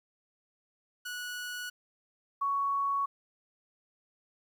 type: tone pair in turn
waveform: sawtooth / sine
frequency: 1468 / 1115.5 Hz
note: F#6 / C#6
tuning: -14 / +11 cents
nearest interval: perfect fourth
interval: 475 cents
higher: first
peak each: -33 / -27 dBFS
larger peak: second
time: 1.05-1.7 / 2.41-3.06 s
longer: neither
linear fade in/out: 10 ms
effects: 11-bit